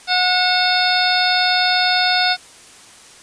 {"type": "harmonic tone with a mistuned harmonic", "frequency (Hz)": 729, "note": "F#5", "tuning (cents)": -26, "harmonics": [1, 2, 3, 4, 5, 6, 7], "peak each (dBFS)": [-19, -20, -24, -28, -21, -21, -23], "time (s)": [0.07, 2.37], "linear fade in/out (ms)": 50, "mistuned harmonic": 4, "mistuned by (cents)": -140, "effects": ["white hiss -43 dBFS RMS until 3.22 s", "resampled to 22050 Hz"]}